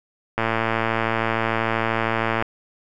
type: click train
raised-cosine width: 0.5 ms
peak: -6 dBFS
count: 232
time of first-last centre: 0.38-2.424 s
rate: 113 Hz
effects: none